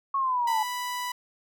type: linear sweep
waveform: sine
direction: down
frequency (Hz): 1108.7 to 857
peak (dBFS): -23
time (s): 0.14-0.63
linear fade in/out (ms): 5
type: tone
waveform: sawtooth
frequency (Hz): 987.8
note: B5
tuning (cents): 0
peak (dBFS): -26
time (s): 0.47-1.12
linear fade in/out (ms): 5
effects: none